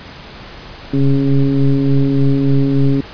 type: tone with frequency modulation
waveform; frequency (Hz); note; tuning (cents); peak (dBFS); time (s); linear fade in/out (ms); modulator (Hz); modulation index
sine; 138.7; C#3; +1; -9; 0.93-3.01; 5; 137; 1.4
effects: pink hiss -34 dBFS RMS until 3.13 s + resampled to 11025 Hz